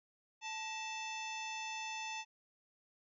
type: harmonic tone with a mistuned harmonic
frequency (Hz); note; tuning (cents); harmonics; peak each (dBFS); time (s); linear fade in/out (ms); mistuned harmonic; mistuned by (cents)
880; A5; 0; 1 / 2 / 3 / 4 / 5 / 6 / 7 / 8; -44 / -52 / -44 / -50 / -58 / -54 / -51 / -61; 0.41-2.25; 50; 2; +130
effects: none